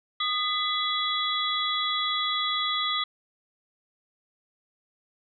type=tone cluster; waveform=sine; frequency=1235 / 2008 / 3378 / 3902 Hz; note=D#6 / B6 / G#7 / B7; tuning=-13 / +28 / +29 / -22 cents; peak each=-29 / -34 / -28 / -32 dBFS; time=0.2-3.04 s; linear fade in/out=5 ms; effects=none